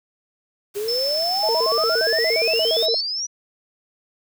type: noise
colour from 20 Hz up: white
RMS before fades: -37 dBFS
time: 0.74-2.87 s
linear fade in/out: 20 ms
type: exponential sweep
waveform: sine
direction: up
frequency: 397.5 to 5920 Hz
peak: -23 dBFS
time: 0.75-3.27 s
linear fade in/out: 20 ms
type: tone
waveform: sine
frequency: 5274 Hz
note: E8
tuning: in tune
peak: -21 dBFS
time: 0.88-3.01 s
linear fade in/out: 5 ms
type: tone with vibrato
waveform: sine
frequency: 542 Hz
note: C#5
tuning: 39 cents flat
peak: -20 dBFS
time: 1.43-2.95 s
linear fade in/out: 5 ms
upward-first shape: square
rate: 8.6 Hz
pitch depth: 290 cents each way
effects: none